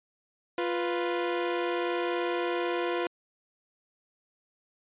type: tone pair together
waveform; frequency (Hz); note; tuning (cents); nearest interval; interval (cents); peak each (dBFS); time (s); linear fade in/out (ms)
sawtooth; 349.2 / 493.4; F4 / B4; 0 / -2; tritone; 598; -25 / -28; 0.58-3.07; 2
effects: resampled to 8000 Hz